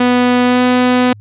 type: tone with pitch glide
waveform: sawtooth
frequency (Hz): 247.1 to 249.8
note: B3 to B3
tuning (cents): +1 to +20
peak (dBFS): -5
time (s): 0-1.13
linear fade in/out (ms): 5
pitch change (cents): +19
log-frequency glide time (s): 0.44-0.62
effects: added 104 Hz sine -34 dBFS peak until 1.2 s + resampled to 8000 Hz